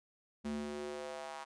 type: tone with high-pass filter sweep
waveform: square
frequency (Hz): 73.42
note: D2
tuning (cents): 0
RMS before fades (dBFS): -42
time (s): 0.44-1.45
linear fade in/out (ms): 20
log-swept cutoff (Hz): 190 to 940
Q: 2.7
effects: resampled to 22050 Hz